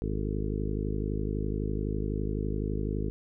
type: harmonic tone with a mistuned harmonic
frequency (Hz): 51.91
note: G#1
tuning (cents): 0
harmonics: 1 / 2 / 3 / 4 / 5 / 6 / 7 / 8 / 9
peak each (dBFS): -32 / -35 / -37 / -38 / -39 / -40 / -40 / -41 / -42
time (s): 0.02-3.1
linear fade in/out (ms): 0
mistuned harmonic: 9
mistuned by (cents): -55
effects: none